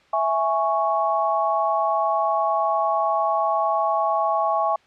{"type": "chord", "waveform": "sine", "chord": "C# minor", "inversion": "first", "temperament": "equal", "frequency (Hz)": [659.3, 830.6, 1108.7], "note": ["E5", "G#5", "C#6"], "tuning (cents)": [0, 0, 0], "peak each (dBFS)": -23, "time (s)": [0.13, 4.76], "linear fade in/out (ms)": 5, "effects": ["white hiss -56 dBFS RMS until 4.86 s", "low-pass 3000 Hz 12 dB/octave"]}